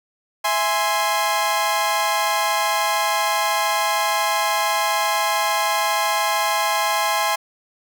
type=chord; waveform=sawtooth; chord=E augmented; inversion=none; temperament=equal; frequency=659.3 / 830.6 / 1046.5 Hz; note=E5 / G#5 / B#5; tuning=0 / 0 / 0 cents; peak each=-22 / -18 / -18 dBFS; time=0.44-7.36 s; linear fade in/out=10 ms; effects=none